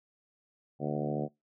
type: harmonic tone with a mistuned harmonic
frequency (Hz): 74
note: D2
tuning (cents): +14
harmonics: 2 / 3 / 4 / 5 / 6 / 7 / 8 / 9 / 10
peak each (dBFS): -35 / -37 / -38 / -39 / -40 / -40 / -41 / -42 / -42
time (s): 0.79-1.29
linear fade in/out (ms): 50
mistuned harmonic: 2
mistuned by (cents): -19
effects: noise-tail reverb RT60 0.2 s tail -24 dB re dry